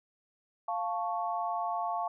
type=chord; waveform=sine; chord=F augmented; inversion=none; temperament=equal; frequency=698.5 / 880 / 1108.7 Hz; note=F5 / A5 / C#6; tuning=0 / 0 / 0 cents; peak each=-33 / -35 / -36 dBFS; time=0.68-2.08 s; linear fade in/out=5 ms; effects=none